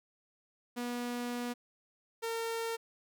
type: tone pair in turn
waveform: sawtooth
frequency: 242.5 / 456.7 Hz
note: B3 / A#4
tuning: -31 / -36 cents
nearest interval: major seventh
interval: 1095 cents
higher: second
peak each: -31 / -30 dBFS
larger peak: second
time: 0.76-1.54 / 2.22-2.77 s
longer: first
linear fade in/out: 20 ms
effects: none